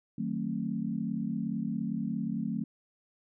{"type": "chord", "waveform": "sine", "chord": "D# diminished seventh", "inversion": "none", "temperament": "just", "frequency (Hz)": [155.56, 186.68, 224, 268.8], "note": ["D#3", "F#3", "A3", "C4"], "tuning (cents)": [0, 16, 31, 47], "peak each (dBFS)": [-39, -35, -33, -38], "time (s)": [0.18, 2.64], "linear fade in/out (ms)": 5, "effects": []}